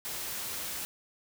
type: noise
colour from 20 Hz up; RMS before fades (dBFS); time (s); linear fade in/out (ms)
white; -37; 0.05-0.85; 0
effects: none